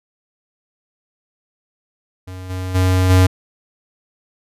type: tone with level steps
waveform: square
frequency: 92.5 Hz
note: F#2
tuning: in tune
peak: -30 / -23 / -13 / -9 dBFS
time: 2.27-3.27 s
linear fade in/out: 10 ms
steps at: 2.49 / 2.74 / 3.09 s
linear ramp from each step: 20 ms
effects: resampled to 32000 Hz